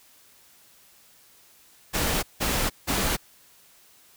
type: noise bursts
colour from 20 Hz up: pink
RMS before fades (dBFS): -25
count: 3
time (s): 1.93-3.17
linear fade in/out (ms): 20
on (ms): 300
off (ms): 170
effects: white hiss -56 dBFS RMS until 4.16 s

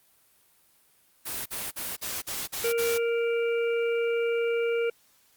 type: noise bursts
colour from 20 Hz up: white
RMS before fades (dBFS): -33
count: 7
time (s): 1.25-2.984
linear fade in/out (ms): 20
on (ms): 210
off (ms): 44
type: harmonic tone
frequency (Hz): 466.2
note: A#4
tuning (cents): 0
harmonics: 1 / 3 / 5 / 6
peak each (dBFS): -24 / -37 / -36 / -43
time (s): 2.64-4.9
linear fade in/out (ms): 5
effects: white hiss -63 dBFS RMS until 5.36 s + Opus 32 kbps

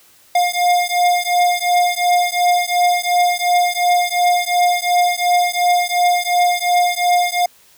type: beating tone pair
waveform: square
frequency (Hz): 708 / 710.8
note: F5 / F5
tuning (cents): +23 / +30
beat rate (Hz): 2.8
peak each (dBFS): -17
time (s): 0.35-7.46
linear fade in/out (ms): 5
effects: white hiss -50 dBFS RMS until 7.77 s

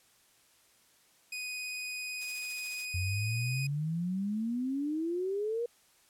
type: tone with vibrato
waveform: sawtooth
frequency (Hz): 2491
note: D#7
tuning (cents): +1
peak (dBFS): -33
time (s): 1.32-3.67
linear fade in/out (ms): 5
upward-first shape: triangle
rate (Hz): 18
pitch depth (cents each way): 10
type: noise with tremolo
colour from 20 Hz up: blue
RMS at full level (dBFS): -43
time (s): 2.21-2.85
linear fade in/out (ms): 2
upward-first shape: sine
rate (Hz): 14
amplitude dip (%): 50
type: exponential sweep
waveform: sine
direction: up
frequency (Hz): 88.5 to 482.5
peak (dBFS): -30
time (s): 2.94-5.66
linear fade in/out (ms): 5
effects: white hiss -65 dBFS RMS until 6.09 s + low-pass 12000 Hz 12 dB/octave

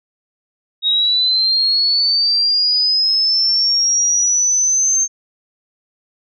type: linear sweep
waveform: sine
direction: up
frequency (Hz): 3759 to 6360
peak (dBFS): -12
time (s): 0.82-5.08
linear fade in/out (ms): 50
effects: none

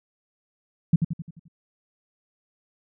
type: tone with echo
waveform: sine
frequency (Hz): 164.81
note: E3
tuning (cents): 0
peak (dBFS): -12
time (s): 0.93-0.96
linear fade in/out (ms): 5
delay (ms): 87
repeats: 6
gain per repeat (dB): -6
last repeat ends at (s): 1.482
effects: none

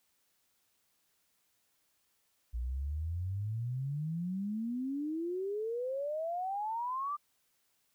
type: exponential sweep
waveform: sine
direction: up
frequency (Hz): 57.3 to 1200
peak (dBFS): -33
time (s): 2.53-7.17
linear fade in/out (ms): 20
effects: white hiss -75 dBFS RMS until 7.94 s

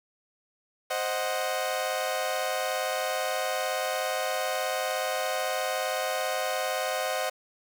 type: chord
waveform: sawtooth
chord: C diminished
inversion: none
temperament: equal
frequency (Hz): 523.3 / 622.3 / 740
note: C5 / Eb5 / Gb5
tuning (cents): 0 / 0 / 0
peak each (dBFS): -28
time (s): 0.9-7.3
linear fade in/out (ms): 10
effects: 8-bit

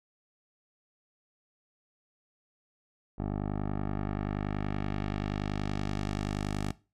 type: tone with low-pass filter sweep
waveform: 10% pulse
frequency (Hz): 50.5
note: G#1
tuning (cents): -48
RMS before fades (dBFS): -33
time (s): 3.18-6.72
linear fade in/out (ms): 10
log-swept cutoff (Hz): 810 to 10000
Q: 0.84
effects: noise-tail reverb RT60 0.3 s tail -19 dB re dry

